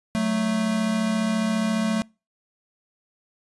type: tone pair together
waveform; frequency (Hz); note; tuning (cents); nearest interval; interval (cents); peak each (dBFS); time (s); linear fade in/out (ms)
square; 186 / 220.6; F#3 / A3; +9 / +5; minor third; 296; -28 / -23; 0.15-2.02; 0
effects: noise-tail reverb RT60 0.3 s tail -26 dB re dry + resampled to 24000 Hz